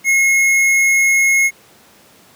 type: tone with tanh clipping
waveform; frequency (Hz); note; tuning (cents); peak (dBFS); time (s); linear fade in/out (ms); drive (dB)
sine; 2165; C#7; -41; -12; 0.04-1.51; 50; 15
effects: pink hiss -47 dBFS RMS until 2.35 s + high-pass 150 Hz 12 dB/octave